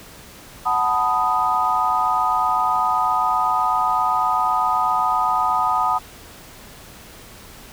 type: chord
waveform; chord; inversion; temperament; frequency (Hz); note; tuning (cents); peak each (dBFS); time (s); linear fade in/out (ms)
sine; B dominant seventh; second; equal; 740 / 880 / 987.8 / 1244.5; F#5 / A5 / B5 / D#6; 0 / 0 / 0 / 0; -23 / -23 / -23 / -20; 0.65-5.99; 20
effects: pink hiss -42 dBFS RMS until 7.72 s